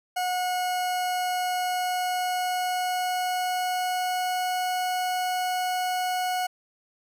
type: tone with pitch glide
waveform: 40% pulse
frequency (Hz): 728 to 732.2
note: F#5 to F#5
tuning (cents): -28 to -18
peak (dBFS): -24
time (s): 0.16-6.47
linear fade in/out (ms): 10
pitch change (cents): +10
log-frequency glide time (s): 1.53-4.59
effects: none